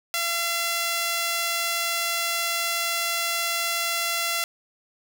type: tone with high-pass filter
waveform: sawtooth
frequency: 681 Hz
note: F5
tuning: 44 cents flat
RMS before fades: -26 dBFS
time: 0.14-4.44 s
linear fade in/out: 0 ms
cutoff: 1700 Hz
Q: 0.59
effects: none